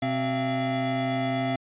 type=tone cluster; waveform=square; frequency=127.3 / 261.3 / 681 Hz; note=C3 / C4 / F5; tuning=-47 / -2 / -44 cents; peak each=-32 / -29 / -29 dBFS; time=0.02-1.56 s; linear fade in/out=5 ms; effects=resampled to 8000 Hz